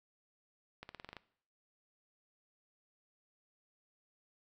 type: accelerating click train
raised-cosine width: 0.3 ms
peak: -30 dBFS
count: 8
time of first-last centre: 0.83-1.167 s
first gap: 61 ms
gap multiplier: 0.92
effects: noise-tail reverb RT60 0.6 s tail -19 dB re dry